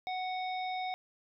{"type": "harmonic tone", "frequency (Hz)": 741, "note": "F#5", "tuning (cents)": 2, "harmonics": [1, 3, 5, 7], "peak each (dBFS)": [-34, -42, -45, -55], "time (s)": [0.07, 0.94], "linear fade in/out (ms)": 0, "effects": []}